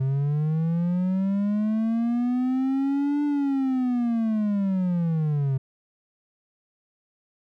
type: linear two-way sweep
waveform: triangle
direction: up then down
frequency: 130.81 to 293.7 to 130.81 Hz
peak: -19 dBFS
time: 0-5.58 s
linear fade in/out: 10 ms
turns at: 3.24 s
effects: none